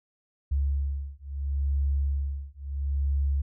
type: beating tone pair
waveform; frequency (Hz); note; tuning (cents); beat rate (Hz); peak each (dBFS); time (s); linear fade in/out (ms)
sine; 69.4 / 70.14; C#2 / C#2; +3 / +21; 0.74; -28; 0.51-3.42; 10
effects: none